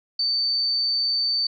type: tone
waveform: sine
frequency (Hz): 4562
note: C#8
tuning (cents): +49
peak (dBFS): -20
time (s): 0.19-1.47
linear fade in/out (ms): 5
effects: none